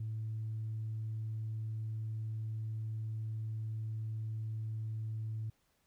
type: tone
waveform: sine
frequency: 110 Hz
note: A2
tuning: in tune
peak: -35 dBFS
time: 0-5.5 s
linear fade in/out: 5 ms
effects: tanh soft clip ceiling -32 dBFS + pink hiss -75 dBFS RMS until 5.86 s